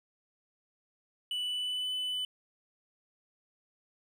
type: tone with pitch glide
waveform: triangle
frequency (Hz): 2968 to 3001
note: F#7 to F#7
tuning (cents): +5 to +24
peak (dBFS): -30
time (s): 1.31-2.25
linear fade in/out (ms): 2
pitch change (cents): +19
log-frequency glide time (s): 1.42-1.9
effects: none